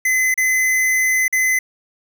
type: tone with dropouts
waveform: square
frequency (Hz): 2035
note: C7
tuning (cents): -49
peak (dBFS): -15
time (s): 0.05-1.59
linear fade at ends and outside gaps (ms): 5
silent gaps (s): 0.342-0.376 / 1.281-1.326
effects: none